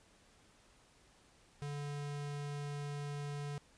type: tone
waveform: square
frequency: 144.6 Hz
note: D3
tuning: 27 cents flat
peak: -40 dBFS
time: 1.62-3.58 s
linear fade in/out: 0 ms
effects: pink hiss -66 dBFS RMS until 3.77 s + resampled to 22050 Hz